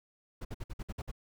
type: noise bursts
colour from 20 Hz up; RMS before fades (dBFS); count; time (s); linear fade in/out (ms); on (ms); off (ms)
brown; -38; 8; 0.41-1.115; 10; 40; 55
effects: none